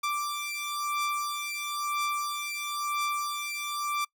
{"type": "beating tone pair", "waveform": "sawtooth", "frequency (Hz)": [1174.7, 1175.7], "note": ["D6", "D6"], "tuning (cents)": [0, 2], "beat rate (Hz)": 1, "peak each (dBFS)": -29, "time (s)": [0.03, 4.05], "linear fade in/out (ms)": 10, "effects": ["noise-tail reverb RT60 0.1 s tail -24 dB re dry"]}